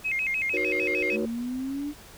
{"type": "tone with vibrato", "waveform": "sine", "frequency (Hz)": 2327, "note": "D7", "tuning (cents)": -17, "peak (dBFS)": -24, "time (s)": [0.04, 1.17], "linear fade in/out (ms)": 20, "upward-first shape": "square", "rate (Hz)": 6.6, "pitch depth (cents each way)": 160}
{"type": "chord", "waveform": "sine", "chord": "D# minor seventh", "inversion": "none", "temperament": "equal with one note detuned", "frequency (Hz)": [311.1, 370, 477.9, 554.4], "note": ["D#4", "F#4", "A#4", "C#5"], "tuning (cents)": [0, 0, 43, 0], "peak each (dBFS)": [-33, -29, -31, -33], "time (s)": [0.53, 1.26], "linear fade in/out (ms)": 10}
{"type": "exponential sweep", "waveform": "sine", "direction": "up", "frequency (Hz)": [213.7, 298.5], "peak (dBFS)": -28, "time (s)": [1.11, 1.94], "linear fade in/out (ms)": 50}
{"effects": ["tanh soft clip ceiling -18 dBFS", "pink hiss -48 dBFS RMS until 2.17 s"]}